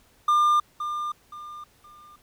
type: tone with echo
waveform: triangle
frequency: 1200 Hz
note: D6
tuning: 37 cents sharp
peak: -15 dBFS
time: 0.28-0.6 s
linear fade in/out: 5 ms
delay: 520 ms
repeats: 3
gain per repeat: -10 dB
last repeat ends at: 2.16 s
effects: pink hiss -60 dBFS RMS until 2.22 s